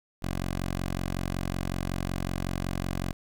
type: tone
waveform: 10% pulse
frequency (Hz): 45.38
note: F#1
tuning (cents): -33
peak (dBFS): -21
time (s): 0.22-3.13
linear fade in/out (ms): 10
effects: none